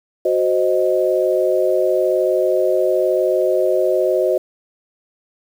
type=chord; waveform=sine; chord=C diminished; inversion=second; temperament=equal; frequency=370 / 523.3 / 622.3 Hz; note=Gb4 / C5 / Eb5; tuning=0 / 0 / 0 cents; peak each=-18 dBFS; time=0.25-4.38 s; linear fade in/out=5 ms; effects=7-bit